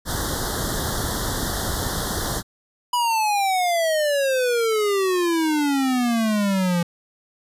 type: band-stop noise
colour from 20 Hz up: pink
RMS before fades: -25 dBFS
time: 0.05-2.43 s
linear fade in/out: 50 ms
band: 1900 to 3200 Hz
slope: 96 dB/octave
type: exponential sweep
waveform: square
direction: down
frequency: 987.8 to 170 Hz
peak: -19 dBFS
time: 2.93-6.83 s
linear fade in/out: 5 ms
effects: resampled to 32000 Hz